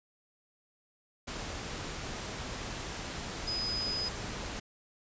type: tone in noise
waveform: sine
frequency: 5010 Hz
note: D#8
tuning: 11 cents sharp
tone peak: -32 dBFS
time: 3.47-4.09 s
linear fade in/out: 10 ms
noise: pink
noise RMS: -39 dBFS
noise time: 1.27-4.6 s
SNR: +4 dB
effects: resampled to 16000 Hz